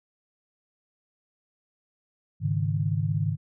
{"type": "chord", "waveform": "sine", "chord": "Ab suspended fourth", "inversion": "none", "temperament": "equal", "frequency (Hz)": [103.83, 138.59, 155.56], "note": ["Ab2", "Db3", "Eb3"], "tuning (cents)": [0, 0, 0], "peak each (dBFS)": [-27, -29, -27], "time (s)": [2.4, 3.37], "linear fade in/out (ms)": 50, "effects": []}